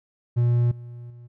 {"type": "tone with level steps", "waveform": "triangle", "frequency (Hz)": 120, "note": "B2", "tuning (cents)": -49, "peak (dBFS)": [-15, -34, -39], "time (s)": [0.36, 1.28], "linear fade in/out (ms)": 20, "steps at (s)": [0.71, 1.1], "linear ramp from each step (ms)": 5, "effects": []}